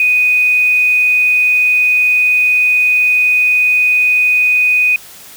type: tone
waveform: sine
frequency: 2489 Hz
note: D#7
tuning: in tune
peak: -8 dBFS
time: 0-4.96 s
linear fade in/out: 2 ms
effects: white hiss -36 dBFS RMS until 5.36 s